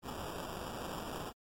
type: noise with sample-and-hold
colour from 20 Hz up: white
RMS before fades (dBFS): -42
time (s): 0.02-1.33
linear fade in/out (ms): 50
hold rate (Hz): 2100
effects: MP3 64 kbps